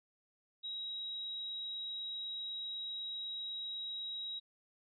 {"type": "tone", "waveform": "sine", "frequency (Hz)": 3832, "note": "A#7", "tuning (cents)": 47, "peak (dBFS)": -39, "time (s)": [0.63, 4.4], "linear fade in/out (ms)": 20, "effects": []}